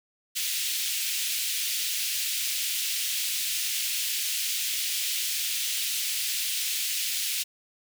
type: high-pass noise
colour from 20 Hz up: pink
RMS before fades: -29 dBFS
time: 0.35-7.44 s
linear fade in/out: 20 ms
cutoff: 2600 Hz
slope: 24 dB/octave
effects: none